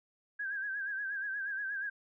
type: tone with vibrato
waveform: sine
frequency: 1610 Hz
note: G6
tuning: 46 cents sharp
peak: -34 dBFS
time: 0.39-1.9 s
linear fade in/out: 10 ms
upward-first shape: sine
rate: 8.4 Hz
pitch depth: 74 cents each way
effects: none